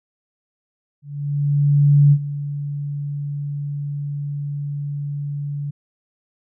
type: tone with ADSR envelope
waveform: sine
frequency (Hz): 143.9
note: D3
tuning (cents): -35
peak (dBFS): -8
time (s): 1.02-5.71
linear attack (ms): 1100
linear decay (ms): 61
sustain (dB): -15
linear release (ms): 11
effects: none